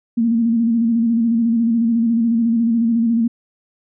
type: tone with vibrato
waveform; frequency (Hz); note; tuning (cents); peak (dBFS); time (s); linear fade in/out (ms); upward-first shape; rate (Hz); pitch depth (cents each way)
sine; 230.5; A#3; -19; -13; 0.17-3.28; 10; square; 14; 41
effects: none